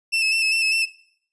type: tone with vibrato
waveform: 30% pulse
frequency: 2637 Hz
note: E7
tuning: in tune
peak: -15 dBFS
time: 0.12-0.86 s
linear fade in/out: 20 ms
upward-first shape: square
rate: 5 Hz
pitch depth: 29 cents each way
effects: noise-tail reverb RT60 0.6 s tail -18 dB re dry + resampled to 24000 Hz